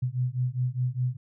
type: beating tone pair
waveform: sine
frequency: 123.47 / 128.37 Hz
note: B2 / C3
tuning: 0 / -33 cents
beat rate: 4.9 Hz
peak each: -28 dBFS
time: 0.02-1.17 s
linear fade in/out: 10 ms
effects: none